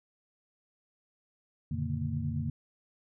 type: tone cluster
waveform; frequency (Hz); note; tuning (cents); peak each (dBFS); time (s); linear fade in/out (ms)
sine; 88.5 / 114.9 / 140.6 / 149.5 / 229.4; F2 / A#2 / C#3 / D3 / A#3; +23 / -25 / +25 / +31 / -28; -36 / -39 / -35 / -37 / -37; 1.71-2.5; 5
effects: none